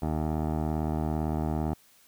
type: tone with low-pass filter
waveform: 15% pulse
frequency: 77.78 Hz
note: D#2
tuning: in tune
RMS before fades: -29 dBFS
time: 0.02-1.74 s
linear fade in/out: 5 ms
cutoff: 770 Hz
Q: 1.5
effects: white hiss -60 dBFS RMS until 2.07 s